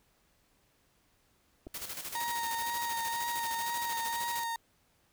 clicks, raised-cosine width 2 ms, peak -32 dBFS, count 2, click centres 1.668 / 1.671 s
white noise with tremolo, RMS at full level -39 dBFS, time 1.74-4.44 s, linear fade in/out 5 ms, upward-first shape square, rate 13 Hz, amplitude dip 55%
35% pulse tone with vibrato, 932.3 Hz, A#5, in tune, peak -31 dBFS, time 2.15-4.56 s, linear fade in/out 2 ms, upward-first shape sine, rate 2 Hz, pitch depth 20 cents each way
effects pink hiss -70 dBFS RMS until 5.12 s

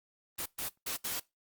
white noise bursts at uneven times, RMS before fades -36 dBFS, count 4, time 0.38-0.46 / 0.58-0.69 / 0.86-0.97 / 1.04-1.2 s, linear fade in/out 10 ms, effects noise-tail reverb RT60 0.2 s tail -21 dB re dry + Opus 24 kbps

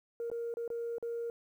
sine tone with dropouts, 467.6 Hz, A#4, 5 cents sharp, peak -33 dBFS, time 0.2-1.3 s, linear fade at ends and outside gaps 1 ms, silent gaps 0.301-0.315 / 0.54-0.57 / 0.678-0.702 / 0.983-1.026 s, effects tanh soft clip ceiling -31 dBFS + 11-bit

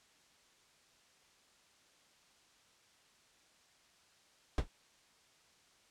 brown noise with exponential decay, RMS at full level -22 dBFS, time 4.58-4.68 s, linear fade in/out 2 ms, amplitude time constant 20 ms, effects white hiss -67 dBFS RMS until 5.9 s + low-pass 7000 Hz 12 dB/octave

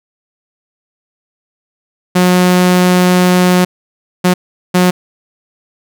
sawtooth tone bursts at uneven times, 180.8 Hz, F#3, 40 cents flat, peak -3 dBFS, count 3, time 2.15-3.65 / 4.24-4.34 / 4.74-4.91 s, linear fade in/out 10 ms, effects none

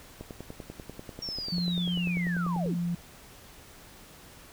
click train, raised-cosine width 2 ms, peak -26 dBFS, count 26, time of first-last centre 0.21-2.661 s, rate 10.2 Hz
sine linear sweep, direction down, 5588 to 164.81 Hz, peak -33 dBFS, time 1.22-2.76 s, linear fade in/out 5 ms
sine tone with pitch glide, 175.8 to 173.18 Hz, F3 to F3, +12 to -14 cents, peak -27 dBFS, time 1.52-2.95 s, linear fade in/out 5 ms, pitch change -26 cents, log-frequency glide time 1.98-2.72 s
effects pink hiss -51 dBFS RMS until 4.52 s

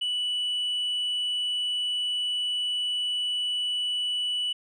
sine tone, 2960 Hz, F#7, in tune, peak -23 dBFS, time 0.01-4.53 s, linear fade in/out 10 ms, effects tanh soft clip ceiling -24 dBFS

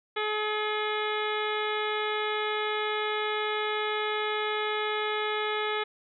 harmonic tone with a mistuned harmonic, 425.5 Hz, G#4, 42 cents sharp, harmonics 1 / 2 / 3 / 4 / 5 / 6 / 7 / 8 / 9, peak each -31 / -35 / -34 / -37 / -36 / -41 / -42 / -38 / -43 dBFS, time 0.16-5.84 s, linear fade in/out 10 ms, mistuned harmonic 6, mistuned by -65 cents, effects none

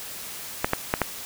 clicks, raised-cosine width 0.5 ms, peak -5 dBFS, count 4, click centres 0.645 / 0.734 / 0.939 / 1.017 s, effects white hiss -37 dBFS RMS until 1.25 s

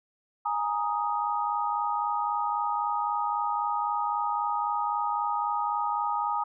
sine chord, Ab suspended second, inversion none, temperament just, 830.6 / 934.4 / 1245.9 Hz, Ab5 / Bb5 / Eb6, 0 / +4 / +2 cents, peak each -30 dBFS, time 0.45-6.44 s, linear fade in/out 10 ms, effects none

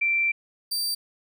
sine / sawtooth tone pair in turn, 2349 / 4667 Hz, D7 / D8, 0 / -12 cents, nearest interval octave, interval 1188 cents, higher second, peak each -20 / -22 dBFS, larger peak first, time 0.01-0.32 / 0.71-0.95 s, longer first, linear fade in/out 10 ms, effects none

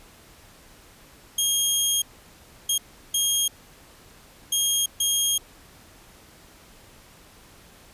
15% pulse tone bursts at uneven times, 3248 Hz, G#7, 39 cents flat, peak -13 dBFS, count 5, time 1.38-2.02 / 2.69-2.78 / 3.14-3.48 / 4.52-4.86 / 5-5.38 s, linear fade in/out 5 ms, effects pink hiss -51 dBFS RMS until 7.93 s + resampled to 32000 Hz

